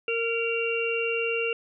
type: harmonic tone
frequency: 460.7 Hz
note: A#4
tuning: 20 cents flat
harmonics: 1 / 3 / 5 / 6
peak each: -27 / -37 / -37 / -28 dBFS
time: 0.08-1.53 s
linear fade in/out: 2 ms
effects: none

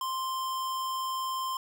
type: tone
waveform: square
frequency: 1046.5 Hz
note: C6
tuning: in tune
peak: -31 dBFS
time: 0.01-1.57 s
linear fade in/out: 2 ms
effects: none

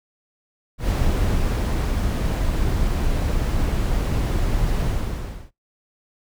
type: noise with ADSR envelope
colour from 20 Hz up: brown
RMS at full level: -19 dBFS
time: 0.78-5.51 s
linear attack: 100 ms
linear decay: 1100 ms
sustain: -2 dB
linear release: 680 ms
effects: noise-tail reverb RT60 0.2 s tail -23 dB re dry

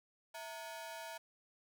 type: ring-modulated tone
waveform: sawtooth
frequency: 788 Hz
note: G5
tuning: 9 cents sharp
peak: -38 dBFS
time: 0.34-1.18 s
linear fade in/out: 10 ms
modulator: 132 Hz
effects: 11-bit

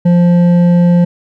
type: tone with hard clipping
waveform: sine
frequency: 174.61 Hz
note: F3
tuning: in tune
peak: -7 dBFS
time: 0.05-1.05 s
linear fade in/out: 10 ms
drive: 7 dB
effects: none

